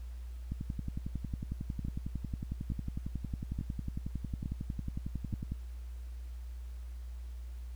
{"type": "two click trains", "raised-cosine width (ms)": 5, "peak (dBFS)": [-24, -24], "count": [5, 56], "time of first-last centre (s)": [[1.85, 5.328], [0.52, 5.52]], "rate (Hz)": [1.15, 11], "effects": ["added 60 Hz sine -40 dBFS peak until 7.75 s", "pink hiss -64 dBFS RMS until 7.75 s"]}